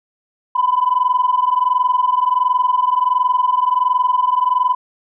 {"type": "tone pair together", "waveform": "sine", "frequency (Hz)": [991, 1012.4], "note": ["B5", "B5"], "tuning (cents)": [6, 43], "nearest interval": "unison", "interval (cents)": 37, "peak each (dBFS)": -15, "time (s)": [0.55, 4.75], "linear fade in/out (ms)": 10, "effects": ["tanh soft clip ceiling -6 dBFS"]}